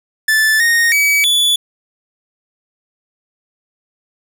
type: tone with pitch steps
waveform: 45% pulse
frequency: 1752 / 1856 / 2280 / 3450 Hz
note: A6 / A#6 / C#7 / A7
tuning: -8 / -8 / +48 / -35 cents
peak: -10 dBFS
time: 0.28-1.56 s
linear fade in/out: 5 ms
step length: 320 ms
effects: none